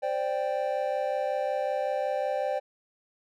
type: chord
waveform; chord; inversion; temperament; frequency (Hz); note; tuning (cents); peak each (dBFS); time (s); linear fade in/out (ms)
triangle; C suspended second; none; just; 523.3 / 588.7 / 784.9; C5 / D5 / G5; 0 / +4 / +2; -29 / -28 / -30; 0.02-2.6; 20
effects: none